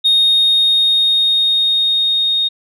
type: tone with level ramp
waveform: sine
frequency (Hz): 3710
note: A#7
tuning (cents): -9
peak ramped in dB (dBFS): -7 to -12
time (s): 0.04-2.49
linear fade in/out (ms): 20
effects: tanh soft clip ceiling -6 dBFS